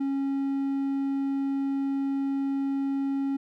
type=tone; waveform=triangle; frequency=274.5 Hz; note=C#4; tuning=17 cents flat; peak=-23 dBFS; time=0-3.37 s; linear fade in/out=10 ms; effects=none